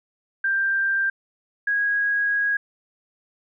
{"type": "tone pair in turn", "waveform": "sine", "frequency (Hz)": [1582, 1648.7], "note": ["G6", "G#6"], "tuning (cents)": [15, -13], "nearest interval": "minor second", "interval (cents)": 72, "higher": "second", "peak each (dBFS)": [-19, -19], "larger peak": "neither", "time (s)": [[0.44, 1.1], [1.67, 2.57]], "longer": "second", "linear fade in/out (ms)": 5, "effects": []}